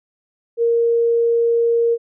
sine tone, 466.2 Hz, A#4, in tune, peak -13 dBFS, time 0.57-1.98 s, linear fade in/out 50 ms, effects none

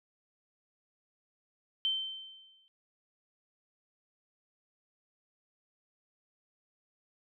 sine tone with exponential decay, 3100 Hz, G7, 20 cents flat, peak -26 dBFS, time 1.85-2.68 s, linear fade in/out 0 ms, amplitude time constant 180 ms, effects none

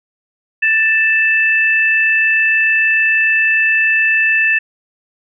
sine tone pair together, 1770.2 / 2637 Hz, A6 / E7, +10 / 0 cents, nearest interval perfect fifth, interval 690 cents, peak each -13 dBFS, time 0.62-4.59 s, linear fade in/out 10 ms, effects none

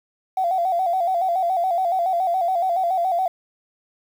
triangle tone with vibrato, 720 Hz, F#5, 47 cents flat, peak -14 dBFS, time 0.37-3.28 s, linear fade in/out 5 ms, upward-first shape square, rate 7.1 Hz, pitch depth 82 cents each way, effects tanh soft clip ceiling -16 dBFS + 8-bit

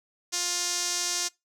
sawtooth tone with band-pass filter, 352.4 Hz, F4, 16 cents sharp, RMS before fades -29 dBFS, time 0.32-1.29 s, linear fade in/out 20 ms, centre 6100 Hz, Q 2.4, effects noise-tail reverb RT60 0.2 s tail -23 dB re dry

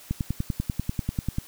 click train, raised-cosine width 5 ms, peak -13 dBFS, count 14, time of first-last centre 0.11-1.385 s, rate 10.2 Hz, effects white hiss -48 dBFS RMS until 1.47 s

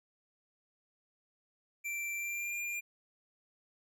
square tone with pitch glide, 2349 to 2401 Hz, D7 to D7, 0 to +38 cents, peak -36 dBFS, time 1.84-2.81 s, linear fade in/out 20 ms, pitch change +38 cents, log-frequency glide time 2.16-2.56 s, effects none

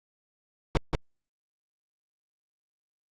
brown noise with echo, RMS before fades -21 dBFS, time 0.75-0.77 s, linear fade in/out 0 ms, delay 180 ms, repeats 1, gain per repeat -3 dB, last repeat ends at 0.95 s, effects low-pass 5000 Hz 12 dB/octave + Opus 48 kbps

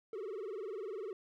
triangle tone with vibrato, 410.3 Hz, G#4, 21 cents flat, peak -37 dBFS, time 0.13-1.13 s, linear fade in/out 2 ms, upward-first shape sine, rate 20 Hz, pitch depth 190 cents each way, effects none

